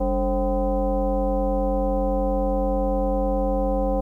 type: tone with frequency modulation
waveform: sine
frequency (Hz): 287.9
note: D4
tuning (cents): -34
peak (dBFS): -19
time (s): 0-4.01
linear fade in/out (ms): 10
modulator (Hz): 243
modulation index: 1.8
effects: 10-bit